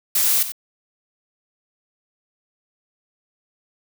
blue noise with echo, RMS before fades -18 dBFS, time 0.15-0.43 s, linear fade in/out 5 ms, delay 91 ms, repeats 1, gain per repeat -11 dB, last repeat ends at 0.521 s, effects none

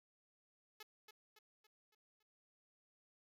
5% pulse tone with echo, 429.1 Hz, A4, 43 cents flat, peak -40 dBFS, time 0.8-0.83 s, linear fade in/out 5 ms, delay 280 ms, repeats 5, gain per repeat -6 dB, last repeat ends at 2.23 s, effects none

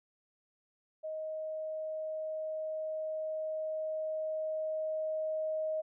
sine tone with level ramp, 627 Hz, D#5, 13 cents sharp, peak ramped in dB -36 to -31 dBFS, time 1.03-5.82 s, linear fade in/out 20 ms, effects none

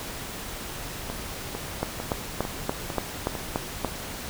two click trains, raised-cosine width 1 ms, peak -10 / -17 dBFS, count 8 / 6, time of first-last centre 1.83-3.847 / 1.1-3.352 s, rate 3.47 / 2.22 Hz, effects pink hiss -36 dBFS RMS until 4.29 s

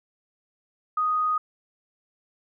sine tone, 1244.5 Hz, D#6, in tune, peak -21 dBFS, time 0.97-1.38 s, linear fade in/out 5 ms, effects none

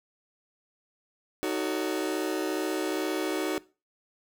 40% pulse chord, D# half-diminished seventh, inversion none, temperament just, 311.1 / 373.4 / 448 / 560 Hz, D#4 / F#4 / A4 / C#5, 0 / +16 / +31 / +18 cents, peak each -31 / -30 / -35 / -36 dBFS, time 1.43-3.58 s, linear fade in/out 0 ms, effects noise-tail reverb RT60 0.3 s tail -19 dB re dry

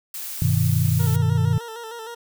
blue noise, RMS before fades -32 dBFS, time 0.14-1.16 s, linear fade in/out 2 ms
sine chord, G augmented, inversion none, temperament equal, 98 / 123.47 / 155.56 Hz, G2 / B2 / D#3, 0 / 0 / 0 cents, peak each -21 dBFS, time 0.42-1.58 s, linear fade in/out 0 ms
20% pulse tone with vibrato, 457.3 Hz, A#4, 33 cents flat, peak -28 dBFS, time 0.99-2.15 s, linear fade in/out 10 ms, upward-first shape square, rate 6.5 Hz, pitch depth 51 cents each way
effects none

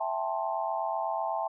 sine chord, A minor seventh, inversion second, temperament just, 660 / 792 / 880 / 1056 Hz, E5 / G5 / A5 / C6, +2 / +18 / 0 / +16 cents, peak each -33 / -34 / -33 / -37 dBFS, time 0-1.48 s, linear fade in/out 10 ms, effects none

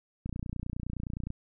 click train, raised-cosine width 5 ms, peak -23 dBFS, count 32, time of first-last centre 0.26-1.304 s, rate 29.7 Hz, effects none

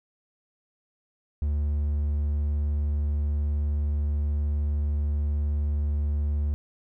triangle tone, 73.42 Hz, D2, in tune, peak -21 dBFS, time 1.42-6.54 s, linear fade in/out 0 ms, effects none

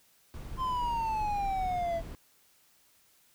brown noise, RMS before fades -40 dBFS, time 0.34-2.15 s, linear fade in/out 0 ms
triangle exponential sweep, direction down, 1051 to 659.3 Hz, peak -27 dBFS, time 0.57-2.02 s, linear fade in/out 50 ms
effects white hiss -65 dBFS RMS until 3.34 s

